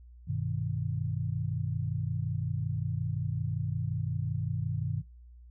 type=chord; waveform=sine; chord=G augmented; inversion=none; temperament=equal; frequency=98 / 123.47 / 155.56 Hz; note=G2 / B2 / D#3; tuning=0 / 0 / 0 cents; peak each=-34 dBFS; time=0.27-5.02 s; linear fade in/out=20 ms; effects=noise-tail reverb RT60 0.2 s tail -17 dB re dry + added 60 Hz sine -49 dBFS peak until 5.5 s